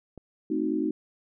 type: click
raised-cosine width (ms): 2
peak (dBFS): -29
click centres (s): 0.177
type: chord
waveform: sine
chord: A diminished seventh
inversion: none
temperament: equal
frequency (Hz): 220 / 261.6 / 311.1 / 370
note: A3 / C4 / Eb4 / Gb4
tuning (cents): 0 / 0 / 0 / 0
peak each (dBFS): -33 / -31 / -27 / -32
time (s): 0.5-0.91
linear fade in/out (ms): 5
effects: none